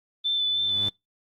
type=tone with vibrato; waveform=sine; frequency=3520 Hz; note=A7; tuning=in tune; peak=-22 dBFS; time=0.24-0.9 s; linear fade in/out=20 ms; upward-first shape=sine; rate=3.2 Hz; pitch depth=16 cents each way
type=tone with exponential growth; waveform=sawtooth; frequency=100.2 Hz; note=G2; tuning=38 cents sharp; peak=-28 dBFS; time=0.29-0.89 s; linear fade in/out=5 ms; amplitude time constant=130 ms
effects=noise-tail reverb RT60 0.2 s tail -26 dB re dry + Opus 24 kbps